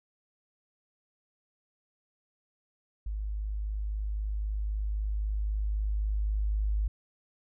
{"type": "tone with level ramp", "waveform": "sine", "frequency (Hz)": 51.91, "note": "G#1", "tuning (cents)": 0, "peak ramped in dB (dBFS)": [-31, -25], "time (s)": [3.06, 6.88], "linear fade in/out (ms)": 5, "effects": []}